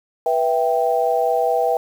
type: chord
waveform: sine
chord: E minor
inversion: second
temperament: equal with one note detuned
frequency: 489.3 / 659.3 / 784 Hz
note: B4 / E5 / G5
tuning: -16 / 0 / 0 cents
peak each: -20 dBFS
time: 0.26-1.77 s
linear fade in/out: 2 ms
effects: 7-bit